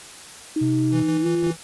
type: tone with pitch glide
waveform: sine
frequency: 311.9 to 344.1 Hz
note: D#4 to F4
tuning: +4 to -26 cents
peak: -19 dBFS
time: 0.56-1.51 s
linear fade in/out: 5 ms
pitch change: +170 cents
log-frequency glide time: 1.21-1.26 s
type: tone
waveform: triangle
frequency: 128.6 Hz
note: C3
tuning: 30 cents flat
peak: -20 dBFS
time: 0.61-1.03 s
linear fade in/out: 10 ms
type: tone with tremolo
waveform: square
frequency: 164.5 Hz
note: E3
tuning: 3 cents flat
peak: -25 dBFS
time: 0.91-1.57 s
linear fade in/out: 50 ms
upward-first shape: square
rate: 5.7 Hz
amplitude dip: 45%
type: clicks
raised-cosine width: 2 ms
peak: -26 / -21 dBFS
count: 2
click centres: 1.427 / 1.467 s
effects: white hiss -41 dBFS RMS until 1.63 s + resampled to 24000 Hz